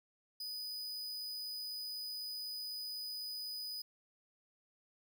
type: tone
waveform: 45% pulse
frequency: 4978 Hz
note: D#8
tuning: in tune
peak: -40 dBFS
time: 0.4-3.82 s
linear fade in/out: 5 ms
effects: none